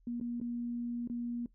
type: tone with dropouts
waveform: sine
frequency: 238.6 Hz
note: A#3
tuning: 41 cents sharp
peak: -34 dBFS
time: 0.07-1.46 s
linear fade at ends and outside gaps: 2 ms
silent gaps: 0.2-0.211 / 0.401-0.413 / 1.075-1.098 s
effects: noise-tail reverb RT60 0.1 s tail -18 dB re dry + added 40 Hz sine -62 dBFS peak until 1.54 s